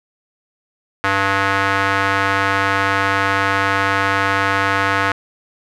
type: tone with band-pass filter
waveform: square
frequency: 98 Hz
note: G2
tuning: in tune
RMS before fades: -17 dBFS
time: 1.04-5.12 s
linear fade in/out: 0 ms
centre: 1500 Hz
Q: 1.8
effects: none